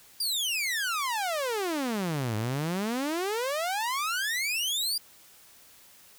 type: exponential two-way sweep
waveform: sawtooth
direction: down then up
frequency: 4888 to 103.83 to 4888 Hz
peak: -24 dBFS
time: 0.2-4.98 s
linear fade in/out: 5 ms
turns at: 2.36 s
effects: white hiss -55 dBFS RMS until 6.18 s

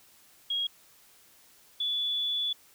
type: tone pair in turn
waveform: sine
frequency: 3288 / 3442 Hz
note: G#7 / A7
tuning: -18 / -39 cents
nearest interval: minor second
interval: 79 cents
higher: second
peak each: -27 dBFS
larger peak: neither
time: 0.5-0.67 / 1.8-2.53 s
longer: second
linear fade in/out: 5 ms
effects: white hiss -59 dBFS RMS until 2.74 s

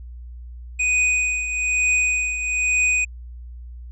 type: tone with tremolo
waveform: square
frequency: 2489 Hz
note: D#7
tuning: in tune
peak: -16 dBFS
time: 0.79-3.05 s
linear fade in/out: 10 ms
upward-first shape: triangle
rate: 1.1 Hz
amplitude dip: 65%
effects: added 60 Hz sine -34 dBFS peak until 3.91 s + resampled to 22050 Hz

